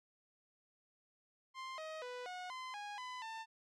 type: tone with pitch steps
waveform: sawtooth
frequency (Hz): 1049 / 630 / 495.4 / 728 / 1029 / 824 / 1005 / 894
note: C6 / D#5 / B4 / F#5 / C6 / G#5 / B5 / A5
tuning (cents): +4 / +21 / +5 / -28 / -29 / -14 / +30 / +27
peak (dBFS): -40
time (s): 1.54-3.46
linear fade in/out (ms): 50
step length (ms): 240
effects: low-pass 5000 Hz 12 dB/octave